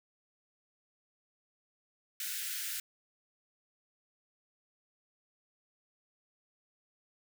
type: high-pass noise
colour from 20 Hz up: white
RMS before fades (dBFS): -38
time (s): 2.2-2.8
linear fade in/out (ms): 2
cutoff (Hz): 1400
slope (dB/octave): 96
effects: none